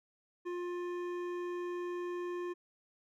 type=tone with hard clipping; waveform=sine; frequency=353.1 Hz; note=F4; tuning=19 cents sharp; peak=-38 dBFS; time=0.45-2.54 s; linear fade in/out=20 ms; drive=12 dB; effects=none